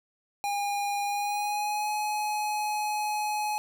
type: tone with pitch glide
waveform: square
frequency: 812 to 843.6 Hz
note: G#5 to G#5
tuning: -39 to +27 cents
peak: -28 dBFS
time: 0.44-3.58 s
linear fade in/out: 0 ms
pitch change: +66 cents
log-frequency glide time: 1.03-1.9 s
effects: none